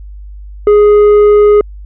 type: tone with tanh clipping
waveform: sine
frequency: 415.9 Hz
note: G#4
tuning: 2 cents sharp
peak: -4 dBFS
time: 0.67-1.61 s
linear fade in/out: 2 ms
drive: 6 dB
effects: added 50 Hz sine -26 dBFS peak until 1.85 s